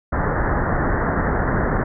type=low-pass noise; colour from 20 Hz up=pink; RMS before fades=-20 dBFS; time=0.12-1.84 s; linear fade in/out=10 ms; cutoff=1900 Hz; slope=96 dB/octave; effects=none